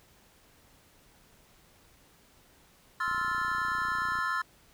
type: chord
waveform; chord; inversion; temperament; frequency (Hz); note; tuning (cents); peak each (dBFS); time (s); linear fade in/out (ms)
triangle; F major seventh; second; just; 1047.7 / 1309.6 / 1396.9 / 1746.1; C6 / E6 / F6 / A6; +2 / -12 / 0 / -14; -32; 3-4.42; 5
type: click train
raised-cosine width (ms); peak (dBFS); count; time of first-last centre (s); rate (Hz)
3; -35; 34; 3.08-4.187; 29.8
effects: pink hiss -61 dBFS RMS until 4.73 s